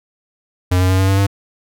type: tone with pitch steps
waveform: square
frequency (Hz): 90.7 / 92.29 / 93.9 / 95.54 / 97.21 / 98.91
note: F#2 / F#2 / F#2 / G2 / G2 / G2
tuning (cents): -34 / -4 / +26 / -44 / -14 / +16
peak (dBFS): -12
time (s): 0.71-1.268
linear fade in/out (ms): 10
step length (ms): 93
effects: none